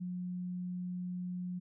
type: tone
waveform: sine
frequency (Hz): 180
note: F#3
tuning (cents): -47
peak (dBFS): -36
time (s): 0-1.6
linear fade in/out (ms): 20
effects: none